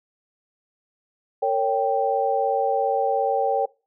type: chord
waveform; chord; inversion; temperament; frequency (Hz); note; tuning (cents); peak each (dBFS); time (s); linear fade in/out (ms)
sine; G diminished; first; equal with one note detuned; 457.1 / 554.4 / 784; Bb4 / Db5 / G5; -34 / 0 / 0; -24 / -24 / -22; 1.42-3.66; 10
effects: noise-tail reverb RT60 0.3 s tail -22 dB re dry